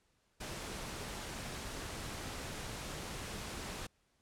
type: noise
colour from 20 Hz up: pink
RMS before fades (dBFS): -43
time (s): 0.4-3.87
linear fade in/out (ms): 10
effects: pink hiss -75 dBFS RMS until 4.21 s + low-pass 10000 Hz 12 dB/octave